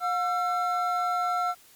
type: tone pair together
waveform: triangle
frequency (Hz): 716.8 / 1348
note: F5 / E6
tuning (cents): +45 / +38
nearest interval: major seventh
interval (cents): 1093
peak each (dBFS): -25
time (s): 0-1.55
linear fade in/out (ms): 50
effects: white hiss -55 dBFS RMS until 1.75 s + MP3 96 kbps